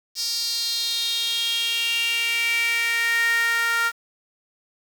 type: tone with high-pass filter sweep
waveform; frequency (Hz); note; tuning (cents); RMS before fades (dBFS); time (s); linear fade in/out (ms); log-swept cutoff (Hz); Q
sawtooth; 463.8; A#4; -9; -23; 0.15-3.92; 50; 5000 to 1500; 5.8
effects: 7-bit